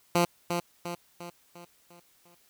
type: tone with echo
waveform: 10% pulse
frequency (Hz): 173.3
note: F3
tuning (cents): -13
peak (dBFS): -13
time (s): 0.15-0.25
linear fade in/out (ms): 5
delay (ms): 350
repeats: 6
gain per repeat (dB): -6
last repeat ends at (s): 2.35
effects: white hiss -64 dBFS RMS until 2.49 s

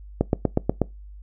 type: click train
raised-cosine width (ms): 2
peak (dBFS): -5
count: 6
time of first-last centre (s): 0.21-0.817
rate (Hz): 8.24
effects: noise-tail reverb RT60 0.2 s tail -22 dB re dry + added 50 Hz sine -39 dBFS peak until 1.22 s

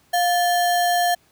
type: tone with sample-and-hold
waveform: sine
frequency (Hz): 705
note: F5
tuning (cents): +16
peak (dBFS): -16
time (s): 0.13-1.15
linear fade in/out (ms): 10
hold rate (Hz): 2450
effects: pink hiss -59 dBFS RMS until 1.31 s + high-pass 60 Hz 12 dB/octave

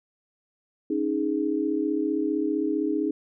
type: chord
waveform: sine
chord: C# suspended second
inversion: none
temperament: equal with one note detuned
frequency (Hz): 275.7 / 311.1 / 415.3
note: C#4 / D#4 / G#4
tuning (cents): -9 / 0 / 0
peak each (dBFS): -29 / -25 / -29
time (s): 0.9-3.11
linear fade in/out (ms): 5
effects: none

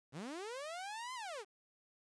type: linear two-way sweep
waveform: sawtooth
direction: up then down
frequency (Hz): 117.7 to 1047 to 357.8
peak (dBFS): -39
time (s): 0.12-1.45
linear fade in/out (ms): 50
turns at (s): 1.14
effects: resampled to 22050 Hz + 11-bit

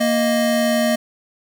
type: tone pair together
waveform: square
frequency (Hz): 233.3 / 622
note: A#3 / D#5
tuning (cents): +2 / -1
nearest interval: octave + perfect fourth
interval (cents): 1697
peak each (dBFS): -19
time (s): 0-0.96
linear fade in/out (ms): 10
effects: 8-bit

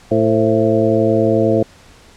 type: harmonic tone with a mistuned harmonic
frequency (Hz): 111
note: A2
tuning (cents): +16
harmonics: 1 / 2 / 3 / 4 / 5 / 6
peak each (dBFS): -20 / -19 / -17 / -18 / -17 / -20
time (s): 0.11-1.63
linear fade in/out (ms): 5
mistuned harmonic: 5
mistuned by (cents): -72
effects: pink hiss -45 dBFS RMS until 2.16 s + low-pass 8000 Hz 12 dB/octave

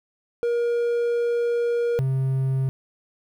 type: tone pair in turn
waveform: triangle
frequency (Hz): 473.9 / 132.98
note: A#4 / C3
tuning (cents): +28 / +28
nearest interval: octave + minor seventh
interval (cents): 2200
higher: first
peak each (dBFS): -18 / -18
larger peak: neither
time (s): 0.43-1.99 / 1.99-2.69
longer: first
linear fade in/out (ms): 0
effects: 10-bit

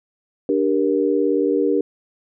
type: chord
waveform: sine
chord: G minor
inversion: second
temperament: just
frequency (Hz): 294 / 392 / 470.4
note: D4 / G4 / Bb4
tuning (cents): +2 / 0 / +16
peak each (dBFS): -20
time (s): 0.49-1.81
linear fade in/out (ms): 2
effects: none

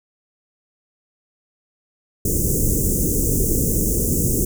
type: band-stop noise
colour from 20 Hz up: pink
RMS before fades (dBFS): -19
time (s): 2.25-4.45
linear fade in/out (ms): 5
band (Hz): 470 to 6500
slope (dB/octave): 48
effects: none

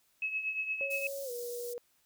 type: tone with tremolo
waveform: sine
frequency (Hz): 2578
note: E7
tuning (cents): -39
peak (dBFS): -29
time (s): 0.22-1.07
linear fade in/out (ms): 2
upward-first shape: triangle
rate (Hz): 8.6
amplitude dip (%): 70
type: tone with pitch glide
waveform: sine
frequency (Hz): 553 to 481.4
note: C#5 to B4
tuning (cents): -4 to -44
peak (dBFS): -37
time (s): 0.81-1.78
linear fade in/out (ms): 0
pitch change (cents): -240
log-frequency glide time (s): 1.24-1.31
type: high-pass noise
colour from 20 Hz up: white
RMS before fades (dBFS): -46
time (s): 0.9-1.74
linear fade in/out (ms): 10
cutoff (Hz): 4700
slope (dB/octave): 24
effects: white hiss -71 dBFS RMS until 2.05 s

